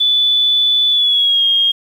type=tone with pitch glide; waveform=sine; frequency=3477 to 3244 Hz; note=A7 to G#7; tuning=-21 to -41 cents; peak=-10 dBFS; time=0-1.72 s; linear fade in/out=10 ms; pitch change=-120 cents; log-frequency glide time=0.89-1.44 s; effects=7-bit